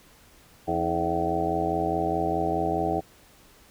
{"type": "harmonic tone with a mistuned harmonic", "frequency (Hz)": 84.8, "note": "E2", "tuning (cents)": 50, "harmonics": [1, 2, 3, 4, 5, 6, 7, 8, 9], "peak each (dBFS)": [-36, -34, -40, -30, -31, -38, -34, -31, -28], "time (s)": [0.67, 3.01], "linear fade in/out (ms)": 20, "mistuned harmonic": 4, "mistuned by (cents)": -84, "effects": ["pink hiss -55 dBFS RMS until 3.7 s"]}